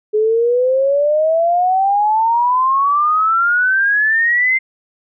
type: exponential sweep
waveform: sine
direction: up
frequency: 421.2 to 2100 Hz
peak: -11 dBFS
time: 0.13-4.59 s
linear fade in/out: 20 ms
effects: none